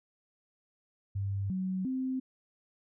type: tone with pitch steps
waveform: sine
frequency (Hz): 98.8 / 187.1 / 260.1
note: G2 / F#3 / C4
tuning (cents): +14 / +20 / -10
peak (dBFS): -30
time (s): 1.15-2.2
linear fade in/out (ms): 10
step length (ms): 350
effects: none